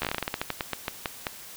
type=slowing click train; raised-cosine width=0.3 ms; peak=-11 dBFS; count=18; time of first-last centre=0.02-1.268 s; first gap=13 ms; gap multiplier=1.19; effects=white hiss -44 dBFS RMS until 1.56 s